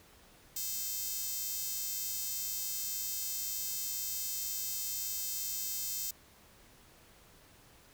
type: tone with high-pass filter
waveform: 5% pulse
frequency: 523.3 Hz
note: C5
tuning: in tune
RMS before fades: -37 dBFS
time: 0.56-6.11 s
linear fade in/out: 5 ms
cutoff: 9300 Hz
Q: 1
effects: pink hiss -60 dBFS RMS until 7.93 s